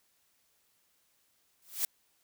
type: noise with exponential growth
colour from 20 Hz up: blue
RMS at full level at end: -27 dBFS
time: 1.62-1.85 s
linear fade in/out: 1 ms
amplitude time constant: 48 ms
effects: white hiss -72 dBFS RMS until 2.23 s